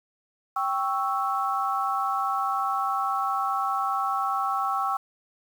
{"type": "chord", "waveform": "sine", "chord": "C# diminished", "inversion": "second", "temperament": "equal", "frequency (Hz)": [784, 1108.7, 1318.5], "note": ["G5", "C#6", "E6"], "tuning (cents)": [0, 0, 0], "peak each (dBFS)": -28, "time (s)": [0.56, 4.97], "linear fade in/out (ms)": 5, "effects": ["8-bit"]}